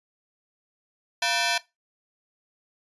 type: ring-modulated tone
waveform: 10% pulse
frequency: 827 Hz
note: G#5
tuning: 8 cents flat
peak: -11 dBFS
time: 1.22-1.58 s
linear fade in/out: 5 ms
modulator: 134 Hz
effects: noise-tail reverb RT60 0.2 s tail -18 dB re dry + resampled to 24000 Hz